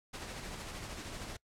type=noise with tremolo; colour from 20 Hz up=pink; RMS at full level=-42 dBFS; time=0.13-1.37 s; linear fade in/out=10 ms; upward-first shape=sine; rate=13 Hz; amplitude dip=35%; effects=noise-tail reverb RT60 0.1 s tail -23 dB re dry + low-pass 9000 Hz 12 dB/octave